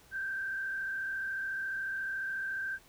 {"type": "tone with frequency modulation", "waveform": "sine", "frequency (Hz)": 1568, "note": "G6", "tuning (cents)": 0, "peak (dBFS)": -33, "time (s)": [0.11, 2.79], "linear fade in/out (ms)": 50, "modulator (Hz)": 34.1, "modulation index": 1, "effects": ["pink hiss -60 dBFS RMS until 2.88 s"]}